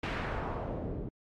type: noise with low-pass filter sweep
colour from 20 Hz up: pink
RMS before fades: -36 dBFS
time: 0.03-1.09 s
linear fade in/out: 5 ms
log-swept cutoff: 2700 to 310 Hz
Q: 1.3
effects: AAC 48 kbps